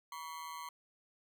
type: ring-modulated tone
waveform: 40% pulse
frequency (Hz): 1046.5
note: C6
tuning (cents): 0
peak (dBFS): -39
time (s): 0.12-0.69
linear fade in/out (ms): 2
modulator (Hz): 79.1
effects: none